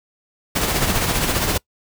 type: noise with tremolo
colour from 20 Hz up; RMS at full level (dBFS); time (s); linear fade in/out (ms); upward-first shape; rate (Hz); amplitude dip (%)
pink; -18; 0.55-1.58; 10; sine; 15; 45
effects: noise-tail reverb RT60 0.1 s tail -24 dB re dry